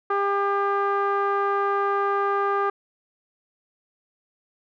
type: tone with low-pass filter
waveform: sawtooth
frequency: 400 Hz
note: G4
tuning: 35 cents sharp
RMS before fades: -23 dBFS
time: 0.1-2.7 s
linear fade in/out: 5 ms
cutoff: 1300 Hz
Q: 4
effects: none